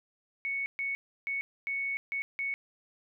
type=tone bursts at uneven times; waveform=sine; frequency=2217 Hz; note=C#7; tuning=in tune; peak=-30 dBFS; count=6; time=0.45-0.66 / 0.79-0.95 / 1.27-1.41 / 1.67-1.97 / 2.12-2.22 / 2.39-2.54 s; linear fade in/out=0 ms; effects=none